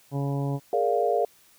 harmonic tone, 140 Hz, C#3, 18 cents sharp, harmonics 1 / 2 / 3 / 4 / 5 / 6 / 7, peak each -26 / -32 / -36 / -38 / -40 / -42 / -43 dBFS, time 0.11-0.6 s, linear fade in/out 50 ms
sine chord, Bb dominant seventh, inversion third, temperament equal with one note detuned, 415.3 / 466.2 / 579.9 / 698.5 Hz, Ab4 / Bb4 / D5 / F5, 0 / 0 / -22 / 0 cents, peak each -27 / -26 / -28 / -25 dBFS, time 0.73-1.25 s, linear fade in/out 2 ms
effects white hiss -58 dBFS RMS until 1.58 s

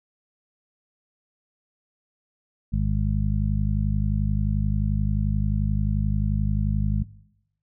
harmonic tone, 51.4 Hz, G#1, 17 cents flat, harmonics 1 / 2 / 3 / 4, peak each -23 / -26 / -28 / -29 dBFS, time 2.72-7.04 s, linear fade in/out 20 ms, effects noise-tail reverb RT60 0.9 s tail -21 dB re dry

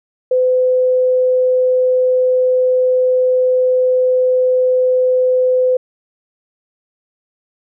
sine tone, 508 Hz, B4, 49 cents sharp, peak -10 dBFS, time 0.31-5.77 s, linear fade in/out 5 ms, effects none

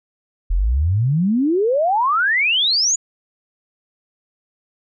sine exponential sweep, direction up, 38.89 to 7020 Hz, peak -14 dBFS, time 0.5-2.96 s, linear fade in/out 10 ms, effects none

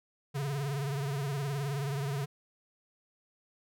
square tone with vibrato, 140 Hz, C#3, 18 cents sharp, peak -32 dBFS, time 0.34-2.26 s, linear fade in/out 20 ms, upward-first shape triangle, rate 19 Hz, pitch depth 110 cents each way, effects none

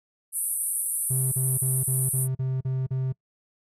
pink band-pass noise, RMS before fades -28 dBFS, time 0.32-2.28 s, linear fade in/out 50 ms, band 8900 to 12000 Hz, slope 96 dB/octave
triangle tone bursts, 130.81 Hz, C3, in tune, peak -22 dBFS, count 8, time 1.1-3.126 s, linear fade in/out 10 ms, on 220 ms, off 38 ms
effects noise-tail reverb RT60 0.1 s tail -25 dB re dry

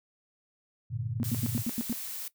sine chord, G minor, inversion none, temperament equal, 98 / 116.54 / 146.83 Hz, G2 / Bb2 / D3, 0 / 0 / 0 cents, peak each -38 / -33 / -39 dBFS, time 0.9-1.63 s, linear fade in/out 20 ms
sine tone bursts, 233.1 Hz, A#3, in tune, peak -27 dBFS, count 7, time 1.2-1.927 s, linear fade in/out 0 ms, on 31 ms, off 85 ms
blue noise, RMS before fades -38 dBFS, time 1.24-2.28 s, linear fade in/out 2 ms
effects noise-tail reverb RT60 0.1 s tail -17 dB re dry

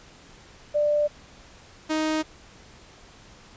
sine / sawtooth tone pair in turn, 592 / 312.2 Hz, D5 / D#4, +14 / +6 cents, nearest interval major seventh, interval 1108 cents, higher first, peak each -19 / -19 dBFS, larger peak neither, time 0.74-1.08 / 1.89-2.23 s, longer neither, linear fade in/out 20 ms, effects pink hiss -50 dBFS RMS until 3.56 s + resampled to 16000 Hz

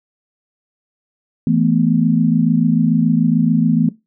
sine chord, E suspended fourth, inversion none, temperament equal, 164.81 / 220 / 246.9 Hz, E3 / A3 / B3, 0 / 0 / 0 cents, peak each -16 dBFS, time 1.47-3.89 s, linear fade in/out 2 ms, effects noise-tail reverb RT60 0.2 s tail -18 dB re dry

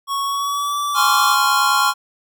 square tone with pitch glide, 1108.7 to 1159.8 Hz, C#6 to D6, 0 to -22 cents, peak -20 dBFS, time 0.07-1.37 s, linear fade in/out 50 ms, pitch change +78 cents, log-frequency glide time 0.24-0.77 s
square chord, Db major seventh, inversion second, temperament just, 831.5 / 1039.4 / 1108.7 / 1385.9 Hz, Ab5 / C6 / Db6 / F6, +2 / -12 / 0 / -14 cents, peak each -23 / -20 / -20 / -19 dBFS, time 0.94-1.94 s, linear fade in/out 50 ms
effects none

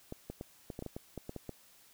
clicks, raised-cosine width 2 ms, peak -27 dBFS, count 12, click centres 0.124 / 0.3 / 0.411 / 0.702 / 0.791 / 0.824 / 0.863 / 0.965 / 1.177 / 1.294 / 1.363 / 1.493 s, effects white hiss -62 dBFS RMS until 1.93 s

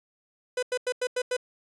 45% pulse tone bursts, 500 Hz, B4, 21 cents sharp, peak -25 dBFS, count 6, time 0.57-1.367 s, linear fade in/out 5 ms, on 57 ms, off 91 ms, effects resampled to 24000 Hz

